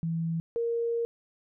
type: tone pair in turn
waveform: sine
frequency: 164.81 / 466.2 Hz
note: E3 / A#4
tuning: 0 / 0 cents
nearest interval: octave + tritone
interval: 1800 cents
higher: second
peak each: -27 / -26 dBFS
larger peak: second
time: 0.03-0.4 / 0.56-1.05 s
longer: second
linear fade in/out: 0 ms
effects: none